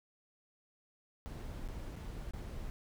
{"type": "noise with dropouts", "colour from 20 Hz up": "brown", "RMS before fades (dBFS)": -43, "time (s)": [1.26, 2.7], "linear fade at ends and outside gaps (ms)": 0, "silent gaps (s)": [[1.677, 1.687], [1.957, 1.962], [2.309, 2.335]], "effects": []}